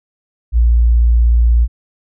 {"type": "tone", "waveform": "sine", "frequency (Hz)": 58.27, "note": "A#1", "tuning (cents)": 0, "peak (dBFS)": -7, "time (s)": [0.52, 1.68], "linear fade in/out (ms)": 50, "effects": []}